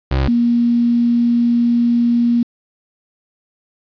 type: tone pair in turn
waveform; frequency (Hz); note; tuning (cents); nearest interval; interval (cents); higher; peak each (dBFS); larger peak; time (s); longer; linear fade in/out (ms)
30% pulse / sine; 67 / 237.3; C2 / A#3; +42 / +31; octave + minor seventh; 2189; second; -11; neither; 0.11-0.28 / 0.28-2.43; second; 5
effects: resampled to 11025 Hz + 7-bit